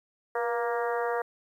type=harmonic tone with a mistuned harmonic; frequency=234.2 Hz; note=A#3; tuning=8 cents sharp; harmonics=2 / 3 / 4 / 5 / 6 / 7 / 8; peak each=-29 / -33 / -35 / -37 / -39 / -40 / -41 dBFS; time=0.35-1.22 s; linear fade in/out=5 ms; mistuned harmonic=2; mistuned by=+38 cents; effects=10-bit